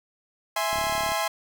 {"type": "chord", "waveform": "sawtooth", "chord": "E augmented", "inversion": "none", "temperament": "equal", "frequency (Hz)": [659.3, 830.6, 1046.5], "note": ["E5", "G#5", "B#5"], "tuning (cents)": [0, 0, 0], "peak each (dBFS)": -25, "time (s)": [0.56, 1.28], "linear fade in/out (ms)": 5}
{"type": "tone with exponential growth", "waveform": "sawtooth", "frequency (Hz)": 81.6, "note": "E2", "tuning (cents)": -17, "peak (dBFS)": -31, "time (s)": [0.71, 0.79], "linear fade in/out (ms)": 0, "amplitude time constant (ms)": 16}
{"type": "click train", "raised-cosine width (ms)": 3, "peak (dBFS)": -27, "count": 15, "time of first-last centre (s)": [0.73, 1.119], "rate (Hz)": 36}
{"effects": []}